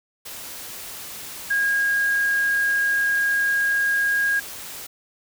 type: tone in noise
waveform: sine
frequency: 1632 Hz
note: G#6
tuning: 31 cents flat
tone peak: -18 dBFS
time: 1.5-4.4 s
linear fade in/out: 10 ms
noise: white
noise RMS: -36 dBFS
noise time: 0.25-4.87 s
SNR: +15 dB
effects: none